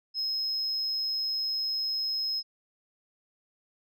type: tone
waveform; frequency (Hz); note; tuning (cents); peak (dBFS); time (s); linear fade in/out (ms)
sine; 5140; E8; -45; -26; 0.14-2.43; 50
effects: tanh soft clip ceiling -25 dBFS